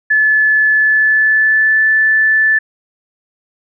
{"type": "tone with pitch glide", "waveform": "sine", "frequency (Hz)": [1728, 1751.1], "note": ["A6", "A6"], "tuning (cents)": [-32, -9], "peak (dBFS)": -8, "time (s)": [0.1, 2.59], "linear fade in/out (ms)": 10, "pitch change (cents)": 23, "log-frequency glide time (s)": [0.73, 1.85], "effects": []}